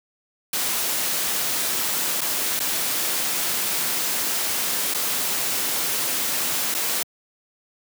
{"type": "noise with dropouts", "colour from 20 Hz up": "white", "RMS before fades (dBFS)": -24, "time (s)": [0.53, 7.03], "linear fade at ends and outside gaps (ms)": 5, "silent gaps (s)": [[2.209, 2.214], [2.594, 2.601], [4.94, 4.945], [6.743, 6.747]], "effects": ["high-pass 150 Hz 12 dB/octave"]}